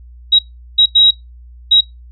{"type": "tone bursts at uneven times", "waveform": "sine", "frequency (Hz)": 3832, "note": "A#7", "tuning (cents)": 47, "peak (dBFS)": -5, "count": 4, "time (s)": [[0.32, 0.39], [0.78, 0.86], [0.95, 1.11], [1.71, 1.81]], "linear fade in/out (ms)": 10, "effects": ["noise-tail reverb RT60 0.2 s tail -23 dB re dry", "added 60 Hz sine -35 dBFS peak until 2.11 s"]}